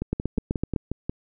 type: two click trains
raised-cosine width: 3 ms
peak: -14 / -11 dBFS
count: 7 / 6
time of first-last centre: 0.02-1.095 / 0.13-0.762 s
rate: 5.58 / 7.91 Hz
effects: none